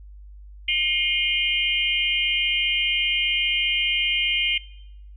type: tone cluster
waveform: sine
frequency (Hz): 2134 / 2443 / 2852 / 3117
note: C7 / D#7 / F7 / G7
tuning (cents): +34 / -32 / +36 / -11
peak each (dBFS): -25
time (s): 0.68-4.58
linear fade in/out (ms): 5
effects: noise-tail reverb RT60 0.9 s tail -22 dB re dry + added 50 Hz sine -40 dBFS peak until 5.16 s